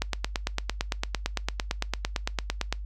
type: click train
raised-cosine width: 0.2 ms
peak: -9 dBFS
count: 25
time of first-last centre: 0.02-2.726 s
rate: 8.87 Hz
effects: noise-tail reverb RT60 0.2 s tail -23 dB re dry + added 50 Hz sine -33 dBFS peak until 2.85 s